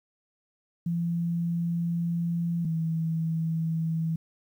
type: tone pair in turn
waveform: sine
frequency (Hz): 170 / 162.42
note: F3 / E3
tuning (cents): -46 / -25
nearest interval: minor second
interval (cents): 79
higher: first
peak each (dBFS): -25 / -25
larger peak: neither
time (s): 0.86-2.65 / 2.65-4.16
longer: first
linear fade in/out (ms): 5
effects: 10-bit